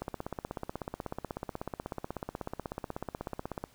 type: click train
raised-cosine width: 1 ms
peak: -21 dBFS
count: 60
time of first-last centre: 0.02-3.64 s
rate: 16.3 Hz
effects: pink hiss -62 dBFS RMS until 3.74 s